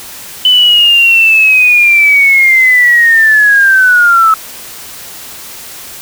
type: linear sweep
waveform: sine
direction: down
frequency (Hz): 3020 to 1291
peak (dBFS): -3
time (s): 0.45-4.34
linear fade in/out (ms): 2
effects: white hiss -28 dBFS RMS until 6.01 s